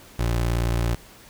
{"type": "tone", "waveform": "25% pulse", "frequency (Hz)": 58.27, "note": "A#1", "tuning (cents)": 0, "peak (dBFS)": -17, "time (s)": [0.19, 0.95], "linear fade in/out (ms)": 5, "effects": ["pink hiss -48 dBFS RMS until 1.29 s"]}